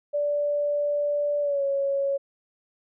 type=tone with pitch glide; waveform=sine; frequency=583 to 554.4 Hz; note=D5 to C#5; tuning=-13 to 0 cents; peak=-22 dBFS; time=0.13-2.18 s; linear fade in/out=20 ms; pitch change=-87 cents; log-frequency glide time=1.41-1.63 s; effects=none